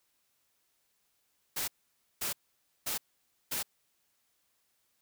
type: noise bursts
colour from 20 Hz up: white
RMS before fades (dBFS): -34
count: 4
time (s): 1.56-3.63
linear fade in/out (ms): 10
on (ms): 120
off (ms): 530
effects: white hiss -75 dBFS RMS until 5.01 s